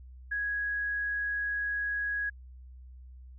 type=tone; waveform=sine; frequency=1661.2 Hz; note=G#6; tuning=in tune; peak=-29 dBFS; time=0.31-2.3 s; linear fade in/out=10 ms; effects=added 63 Hz sine -46 dBFS peak until 3.38 s